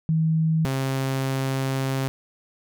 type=tone pair in turn; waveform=sine / sawtooth; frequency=160 / 133.88 Hz; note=D#3 / C3; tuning=+49 / +40 cents; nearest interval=minor third; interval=309 cents; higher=first; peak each=-18 / -19 dBFS; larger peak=first; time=0.09-0.65 / 0.65-2.08 s; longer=second; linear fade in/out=0 ms; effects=none